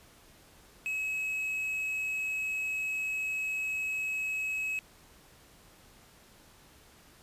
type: tone with quantisation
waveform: triangle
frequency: 2566 Hz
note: E7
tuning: 47 cents flat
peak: -29 dBFS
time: 0.86-4.79 s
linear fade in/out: 0 ms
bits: 9
effects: pink hiss -58 dBFS RMS until 7.22 s + resampled to 32000 Hz